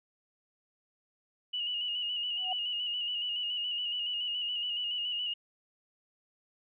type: tone with vibrato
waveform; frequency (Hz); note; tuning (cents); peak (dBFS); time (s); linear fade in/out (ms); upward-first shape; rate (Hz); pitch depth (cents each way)
sine; 2906; F#7; -32; -31; 1.53-5.34; 10; square; 7.1; 34
type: tone with exponential growth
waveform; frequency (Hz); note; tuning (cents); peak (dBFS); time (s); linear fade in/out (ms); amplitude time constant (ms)
sine; 741; F#5; +2; -30; 2.35-2.53; 5; 39
effects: none